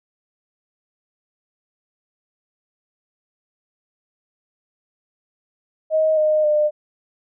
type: tone with pitch steps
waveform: sine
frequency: 629 / 615.3 / 602 Hz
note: D#5 / D#5 / D5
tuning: +19 / -19 / +43 cents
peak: -14 dBFS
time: 5.9-6.71 s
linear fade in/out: 50 ms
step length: 270 ms
effects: none